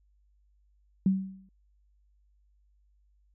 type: tone with exponential decay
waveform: sine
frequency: 191.1 Hz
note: G3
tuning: 44 cents flat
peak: -18 dBFS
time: 1.06-1.49 s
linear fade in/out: 2 ms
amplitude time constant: 93 ms
effects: added 50 Hz sine -63 dBFS peak until 3.34 s